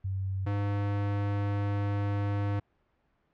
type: tone pair in turn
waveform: sine / square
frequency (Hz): 95.7 / 101.39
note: G2 / G#2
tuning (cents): -41 / -41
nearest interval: minor second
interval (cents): 100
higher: second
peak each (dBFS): -29 / -28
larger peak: second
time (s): 0.04-0.46 / 0.46-2.6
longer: second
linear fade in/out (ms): 10
effects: pink hiss -72 dBFS RMS until 3.33 s + low-pass 2000 Hz 12 dB/octave